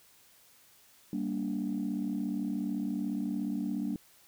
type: chord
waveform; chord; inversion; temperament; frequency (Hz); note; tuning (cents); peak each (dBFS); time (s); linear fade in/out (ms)
sine; G minor; none; equal with one note detuned; 196 / 233.1 / 290; G3 / Bb3 / D4; 0 / 0 / -22; -34; 1.13-3.96; 2
effects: tanh soft clip ceiling -24 dBFS + white hiss -61 dBFS RMS until 4.27 s